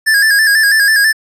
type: tone with vibrato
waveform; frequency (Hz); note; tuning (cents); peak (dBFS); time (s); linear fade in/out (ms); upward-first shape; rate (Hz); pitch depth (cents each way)
square; 1700; G#6; +40; -8; 0.06-1.13; 20; square; 6.1; 62
effects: resampled to 32000 Hz